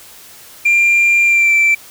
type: tone with pitch glide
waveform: sine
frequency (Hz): 2385 to 2337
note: D7 to D7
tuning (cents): +26 to -9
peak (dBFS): -6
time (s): 0.65-1.75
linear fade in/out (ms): 10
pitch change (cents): -35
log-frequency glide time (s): 1.25-1.53
effects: tanh soft clip ceiling -7 dBFS + white hiss -39 dBFS RMS until 1.9 s